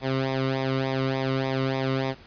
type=tone with flanger; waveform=sawtooth; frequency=132.9 Hz; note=C3; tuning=27 cents sharp; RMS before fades=-26 dBFS; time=0.01-2.15 s; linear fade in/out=50 ms; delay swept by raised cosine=0.67 to 1.22 ms; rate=3.4 Hz; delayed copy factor=-0.8; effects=pink hiss -50 dBFS RMS until 2.26 s + resampled to 11025 Hz

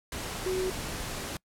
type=tone in noise; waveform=sine; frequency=372.9 Hz; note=F#4; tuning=14 cents sharp; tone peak=-27 dBFS; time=0.46-0.7 s; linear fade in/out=2 ms; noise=pink; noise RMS=-36 dBFS; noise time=0.12-1.37 s; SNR=+6 dB; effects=noise-tail reverb RT60 0.1 s tail -25 dB re dry + low-pass 12000 Hz 12 dB/octave

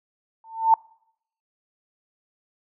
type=tone with exponential growth; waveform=sine; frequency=897 Hz; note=A5; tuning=33 cents sharp; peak=-9 dBFS; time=0.44-0.74 s; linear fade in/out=2 ms; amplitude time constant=65 ms; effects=noise-tail reverb RT60 0.7 s tail -26 dB re dry

